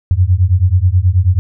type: beating tone pair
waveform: sine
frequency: 86.8 / 96.1 Hz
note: F2 / G2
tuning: -10 / -34 cents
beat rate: 9.3 Hz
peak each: -11 dBFS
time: 0.11-1.39 s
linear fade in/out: 0 ms
effects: none